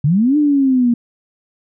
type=linear two-way sweep; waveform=sine; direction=up then down; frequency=132.4 to 302.6 to 233.8 Hz; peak=-10 dBFS; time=0.04-0.94 s; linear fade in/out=5 ms; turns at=0.37 s; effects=none